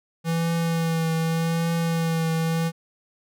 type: tone with vibrato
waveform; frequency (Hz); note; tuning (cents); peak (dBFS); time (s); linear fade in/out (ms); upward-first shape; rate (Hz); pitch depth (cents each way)
square; 164.81; E3; 0; -22; 0.24-2.72; 50; triangle; 0.84; 27
effects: none